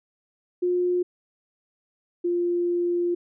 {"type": "tone pair in turn", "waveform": "sine", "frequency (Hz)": [357.3, 349.1], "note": ["F4", "F4"], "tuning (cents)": [40, -1], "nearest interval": "unison", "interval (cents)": 41, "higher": "first", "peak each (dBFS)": [-20, -21], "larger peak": "first", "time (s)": [[0.62, 1.03], [2.24, 3.15]], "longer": "second", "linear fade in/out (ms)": 10, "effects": []}